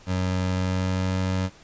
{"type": "tone with pitch glide", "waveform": "25% pulse", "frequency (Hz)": [92.3, 93.43], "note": ["F#2", "F#2"], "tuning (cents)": [-4, 17], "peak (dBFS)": -19, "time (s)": [0.06, 1.5], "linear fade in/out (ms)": 50, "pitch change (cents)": 21, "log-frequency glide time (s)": [0.47, 1.15], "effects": ["pink hiss -51 dBFS RMS until 1.63 s", "resampled to 16000 Hz"]}